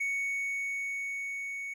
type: tone with level ramp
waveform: triangle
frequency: 2225 Hz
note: C#7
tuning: 6 cents sharp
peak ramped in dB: -27 to -34 dBFS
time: 0-1.74 s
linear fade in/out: 10 ms
effects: none